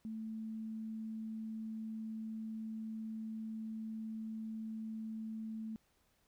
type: tone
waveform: sine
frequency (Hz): 220.5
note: A3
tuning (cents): +4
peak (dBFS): -40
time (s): 0.05-5.76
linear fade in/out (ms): 0
effects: pink hiss -75 dBFS RMS until 6.27 s